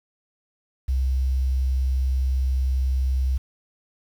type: tone with quantisation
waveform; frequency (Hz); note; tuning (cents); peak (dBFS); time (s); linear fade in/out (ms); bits
sine; 65.1; C2; -8; -19; 0.88-3.38; 10; 8
effects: none